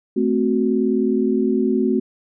sine chord, F# diminished, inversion first, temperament equal with one note detuned, 220 / 259.4 / 370 Hz, A3 / C4 / F#4, 0 / -15 / 0 cents, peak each -20 dBFS, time 0.16-2 s, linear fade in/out 10 ms, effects none

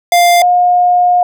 square / sine tone pair in turn, 698.5 / 714.8 Hz, F5 / F5, 0 / +40 cents, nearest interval unison, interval 40 cents, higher second, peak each -6 dBFS, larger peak neither, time 0.12-0.42 / 0.42-1.23 s, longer second, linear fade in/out 2 ms, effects none

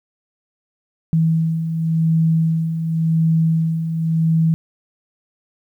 sine beating tone pair, 161.4 / 162.31 Hz, E3 / E3, -36 / -27 cents, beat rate 0.91 Hz, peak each -23 / -15 dBFS, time 1.13-4.54 s, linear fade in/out 0 ms, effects 9-bit

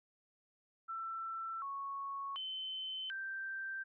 sine tone with pitch steps, 1337 / 1106 / 3064 / 1567 Hz, E6 / C#6 / G7 / G6, +24 / -4 / -40 / -1 cents, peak -39 dBFS, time 0.88-3.84 s, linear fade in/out 20 ms, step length 740 ms, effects none

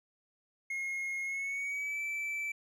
triangle tone with pitch glide, 2154 to 2322 Hz, C7 to D7, +50 to -20 cents, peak -32 dBFS, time 0.7-2.52 s, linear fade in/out 5 ms, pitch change +130 cents, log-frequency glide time 1.23-2.01 s, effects none

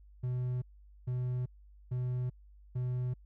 triangle tone bursts, 125 Hz, B2, 21 cents sharp, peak -29 dBFS, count 4, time 0.23-3.14 s, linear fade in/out 10 ms, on 390 ms, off 450 ms, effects added 50 Hz sine -54 dBFS peak until 3.25 s

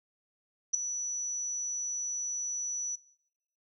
sine tone with ADSR envelope, 5920 Hz, F#8, in tune, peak -20 dBFS, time 0.73-2.96 s, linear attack 15 ms, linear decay 5 ms, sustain -12 dB, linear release 13 ms, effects noise-tail reverb RT60 0.9 s tail -24 dB re dry

